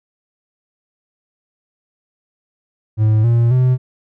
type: tone with pitch steps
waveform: triangle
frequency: 108.4 / 117.53 / 127.43 Hz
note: A2 / A#2 / C3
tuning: -25 / +15 / -45 cents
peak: -8 dBFS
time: 2.97-3.78 s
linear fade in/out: 50 ms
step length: 270 ms
effects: none